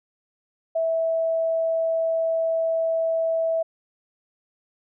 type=tone; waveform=sine; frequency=654 Hz; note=E5; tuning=14 cents flat; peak=-20 dBFS; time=0.75-3.63 s; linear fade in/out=10 ms; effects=none

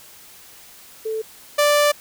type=tone pair in turn; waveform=sine / sawtooth; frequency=440 / 587.3 Hz; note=A4 / D5; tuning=0 / 0 cents; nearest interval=perfect fourth; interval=500 cents; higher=second; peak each=-22 / -10 dBFS; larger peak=second; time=1.05-1.22 / 1.58-1.92 s; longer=second; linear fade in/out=10 ms; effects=white hiss -45 dBFS RMS until 2 s

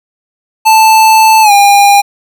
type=tone with pitch glide; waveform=square; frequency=880 to 807 Hz; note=A5 to G#5; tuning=0 to -50 cents; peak=-3 dBFS; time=0.65-2.02 s; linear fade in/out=20 ms; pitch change=-150 cents; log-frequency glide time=1.42-1.52 s; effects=none

